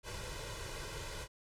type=noise with comb filter; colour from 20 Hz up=pink; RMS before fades=-43 dBFS; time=0.03-1.28 s; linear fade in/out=50 ms; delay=2 ms; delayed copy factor=+0.8; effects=low-pass 9000 Hz 12 dB/octave